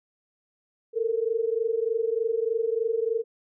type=tone pair together; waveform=sine; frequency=442.9 / 466.2 Hz; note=A4 / A#4; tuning=+11 / 0 cents; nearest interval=minor second; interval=89 cents; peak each=-26 dBFS; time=0.93-3.24 s; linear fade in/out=50 ms; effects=none